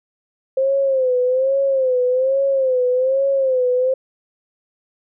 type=tone with vibrato; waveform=sine; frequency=523.3 Hz; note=C5; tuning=in tune; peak=-14 dBFS; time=0.57-3.94 s; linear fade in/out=5 ms; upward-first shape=sine; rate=1.2 Hz; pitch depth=87 cents each way; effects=none